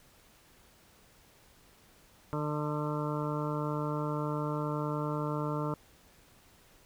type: harmonic tone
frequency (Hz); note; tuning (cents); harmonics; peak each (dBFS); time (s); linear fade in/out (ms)
149.7; D3; +33; 1 / 2 / 3 / 4 / 6 / 7 / 8 / 9; -34 / -37 / -39 / -40 / -42 / -42 / -43 / -44; 2.33-5.74; 0
effects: pink hiss -61 dBFS RMS until 6.85 s

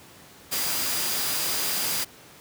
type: tone in noise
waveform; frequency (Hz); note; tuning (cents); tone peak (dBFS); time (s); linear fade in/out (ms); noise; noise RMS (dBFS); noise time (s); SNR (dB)
sine; 4850; D#8; -45; -34; 0.51-2.05; 20; white; -27; 0.51-2.05; -10
effects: pink hiss -49 dBFS RMS until 2.4 s + high-pass 100 Hz 12 dB/octave

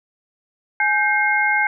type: tone cluster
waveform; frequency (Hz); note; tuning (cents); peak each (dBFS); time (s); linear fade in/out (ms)
sine; 838 / 1565 / 2141; G#5 / G6 / C7; +15 / -3 / +39; -21 / -19 / -19; 0.8-1.67; 2
effects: none

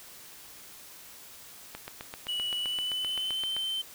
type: click train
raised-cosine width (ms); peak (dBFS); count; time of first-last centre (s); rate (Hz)
0.3; -22; 15; 1.75-3.566; 7.71
type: tone with pitch glide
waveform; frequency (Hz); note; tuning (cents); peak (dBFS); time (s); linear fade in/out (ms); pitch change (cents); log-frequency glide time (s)
triangle; 2939 to 3092; F#7 to G7; -12 to -24; -28; 2.28-3.82; 10; +88; 2.55-3.48
effects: white hiss -49 dBFS RMS until 3.94 s

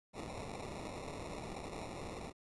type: noise with sample-and-hold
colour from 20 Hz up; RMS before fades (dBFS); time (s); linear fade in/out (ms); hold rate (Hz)
violet; -45; 0.13-2.33; 50; 1575
effects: resampled to 24000 Hz

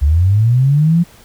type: linear sweep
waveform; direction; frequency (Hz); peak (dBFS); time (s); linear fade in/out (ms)
sine; up; 67 to 175.3; -8; 0.01-1.04; 20
effects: pink hiss -44 dBFS RMS until 1.24 s

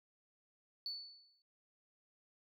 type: tone with exponential decay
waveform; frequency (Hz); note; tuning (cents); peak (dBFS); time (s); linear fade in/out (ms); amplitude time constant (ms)
sine; 4467; C#8; +12; -36; 0.86-1.42; 1; 120
effects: noise-tail reverb RT60 0.1 s tail -17 dB re dry + tanh soft clip ceiling -34 dBFS

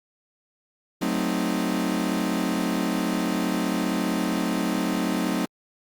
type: chord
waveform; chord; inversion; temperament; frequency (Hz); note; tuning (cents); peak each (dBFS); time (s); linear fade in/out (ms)
40% pulse; F# diminished seventh; none; equal with one note detuned; 185 / 220 / 260.6 / 311.1; F#3 / A3 / C4 / Eb4; 0 / 0 / -7 / 0; -28; 1.01-5.46; 10
effects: Opus 48 kbps

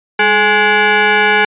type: tone with frequency modulation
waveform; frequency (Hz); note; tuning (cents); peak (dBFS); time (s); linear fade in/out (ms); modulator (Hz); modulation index
sine; 426.6; G#4; +46; -7; 0.19-1.45; 5; 629; 3.5
effects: tanh soft clip ceiling -3 dBFS + resampled to 8000 Hz

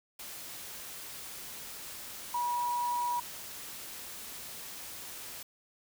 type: tone in noise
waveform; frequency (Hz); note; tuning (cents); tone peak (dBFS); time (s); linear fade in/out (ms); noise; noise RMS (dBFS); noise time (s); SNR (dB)
sine; 967; B5; -37; -29; 2.34-3.2; 5; white; -44; 0.19-5.43; +12
effects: none

